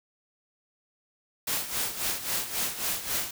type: noise with tremolo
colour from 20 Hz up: white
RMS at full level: -28 dBFS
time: 1.47-3.31 s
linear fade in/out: 5 ms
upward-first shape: sine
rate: 3.7 Hz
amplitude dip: 70%
effects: none